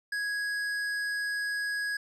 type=tone with hard clipping; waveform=sine; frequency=1661.2 Hz; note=G#6; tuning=in tune; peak=-31 dBFS; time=0.12-1.97 s; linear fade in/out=5 ms; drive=10 dB; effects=none